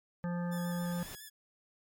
pink noise with exponential growth, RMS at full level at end -46 dBFS, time 0.23-1.15 s, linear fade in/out 0 ms, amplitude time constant 200 ms
harmonic tone, 174.61 Hz, F3, in tune, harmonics 1 / 3 / 5 / 7 / 9 / 10, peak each -33 / -43 / -47 / -50 / -52 / -53 dBFS, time 0.24-1.03 s, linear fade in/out 0 ms
5% pulse tone with vibrato, 1716 Hz, A6, 44 cents flat, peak -37 dBFS, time 0.51-1.3 s, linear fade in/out 20 ms, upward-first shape square, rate 7.2 Hz, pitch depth 35 cents each way
effects none

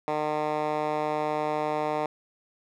10% pulse tone with band-pass filter, 151.8 Hz, D#3, 42 cents flat, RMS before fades -28 dBFS, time 0.08-2.06 s, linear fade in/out 0 ms, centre 790 Hz, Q 1, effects none

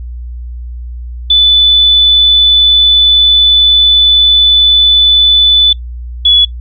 sine tone pair in turn, 3491 / 3403 Hz, A7 / G#7, -14 / +41 cents, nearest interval unison, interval 45 cents, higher first, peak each -3 dBFS, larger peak neither, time 1.3-5.73 / 6.25-6.45 s, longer first, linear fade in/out 5 ms, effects noise-tail reverb RT60 0.1 s tail -21 dB re dry + added 60 Hz sine -20 dBFS peak until 6.6 s

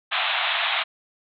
white band-pass noise, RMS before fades -24 dBFS, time 0.11-0.84 s, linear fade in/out 20 ms, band 630 to 3800 Hz, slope 96 dB/octave, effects none

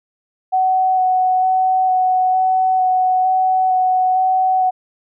sine tone with vibrato, 746 Hz, F#5, 14 cents sharp, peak -12 dBFS, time 0.52-4.71 s, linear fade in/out 20 ms, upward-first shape square, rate 1.1 Hz, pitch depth 9 cents each way, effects none

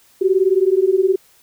sine beating tone pair, 370 / 389 Hz, F#4 / G4, 0 / -13 cents, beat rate 19 Hz, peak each -15 dBFS, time 0.21-1.16 s, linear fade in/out 10 ms, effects white hiss -53 dBFS RMS until 1.42 s

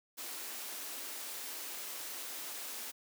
white high-pass noise, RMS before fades -43 dBFS, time 0.17-2.92 s, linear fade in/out 20 ms, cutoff 230 Hz, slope 48 dB/octave, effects none

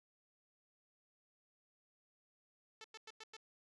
5% pulse tone bursts, 440 Hz, A4, in tune, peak -39 dBFS, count 5, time 2.81-3.367 s, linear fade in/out 2 ms, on 33 ms, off 98 ms, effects resampled to 22050 Hz

